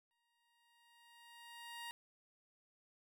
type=tone with exponential growth; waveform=15% pulse; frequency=940 Hz; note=A#5; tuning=14 cents sharp; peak=-38 dBFS; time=0.11-1.91 s; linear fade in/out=0 ms; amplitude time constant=390 ms; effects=none